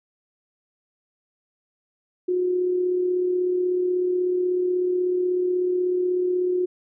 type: tone with amplitude modulation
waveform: sine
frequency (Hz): 362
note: F#4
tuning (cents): -38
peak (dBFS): -18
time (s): 2.28-6.66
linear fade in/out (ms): 10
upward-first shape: sine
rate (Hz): 36.3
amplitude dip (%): 35
effects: none